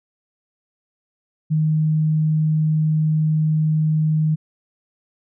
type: tone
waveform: sine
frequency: 155.56 Hz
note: D#3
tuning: in tune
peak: -15 dBFS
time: 1.5-4.36 s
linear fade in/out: 20 ms
effects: none